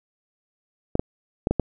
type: clicks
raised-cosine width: 2 ms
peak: -7 dBFS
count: 5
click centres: 0.954 / 0.995 / 1.471 / 1.51 / 1.597 s
effects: none